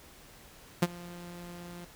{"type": "tone with ADSR envelope", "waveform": "sawtooth", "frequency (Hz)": 174.61, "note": "F3", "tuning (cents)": 0, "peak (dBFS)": -16, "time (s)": [0.82, 1.85], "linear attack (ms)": 8, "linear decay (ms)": 37, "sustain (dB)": -23, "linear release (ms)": 5, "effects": ["pink hiss -54 dBFS RMS until 1.95 s"]}